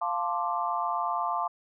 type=chord; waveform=sine; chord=D minor seventh; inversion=first; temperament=equal; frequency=698.5 / 880 / 1046.5 / 1174.7 Hz; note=F5 / A5 / C6 / D6; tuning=0 / 0 / 0 / 0 cents; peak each=-32 dBFS; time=0.01-1.48 s; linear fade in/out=10 ms; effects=none